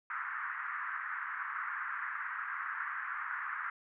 white band-pass noise, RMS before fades -39 dBFS, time 0.1-3.7 s, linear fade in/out 2 ms, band 1100 to 1800 Hz, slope 48 dB/octave, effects none

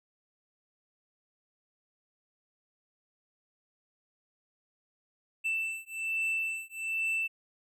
triangle beating tone pair, 2659 / 2660.2 Hz, E7 / E7, +14 / +15 cents, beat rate 1.2 Hz, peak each -32 / -32 dBFS, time 5.44-7.28 s, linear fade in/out 20 ms, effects none

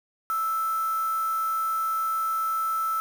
sine tone with quantisation, 1319 Hz, E6, 1 cent sharp, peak -24 dBFS, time 0.3-3 s, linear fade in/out 0 ms, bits 6, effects none

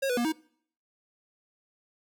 square tone with pitch steps, 543 / 492.6 / 238.6 / 316.2 Hz, C#5 / B4 / A#3 / D#4, -36 / -5 / +41 / +28 cents, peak -26 dBFS, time 0.02-0.324 s, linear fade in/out 10 ms, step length 76 ms, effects noise-tail reverb RT60 0.6 s tail -24 dB re dry

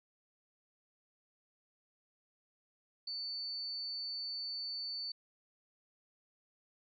sine tone, 4500 Hz, C#8, 25 cents sharp, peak -38 dBFS, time 3.07-5.12 s, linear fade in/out 5 ms, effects none

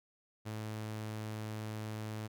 sawtooth tone, 108.2 Hz, A2, 29 cents flat, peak -35 dBFS, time 0.45-2.28 s, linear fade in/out 20 ms, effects none

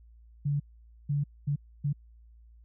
sine tone bursts at uneven times, 143.8 Hz, D3, 36 cents flat, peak -25 dBFS, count 4, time 0.45-0.6 / 1.09-1.24 / 1.47-1.56 / 1.84-1.93 s, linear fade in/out 10 ms, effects added 57 Hz sine -52 dBFS peak until 2.64 s

